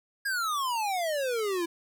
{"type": "exponential sweep", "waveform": "square", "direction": "down", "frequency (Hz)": [1661.2, 329.6], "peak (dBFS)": -28, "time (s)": [0.25, 1.66], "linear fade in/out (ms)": 10, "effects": []}